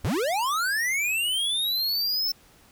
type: linear sweep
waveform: square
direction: up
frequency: 58.27 to 5350 Hz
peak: -24 dBFS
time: 0.04-2.32 s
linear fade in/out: 5 ms
effects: pink hiss -56 dBFS RMS until 2.71 s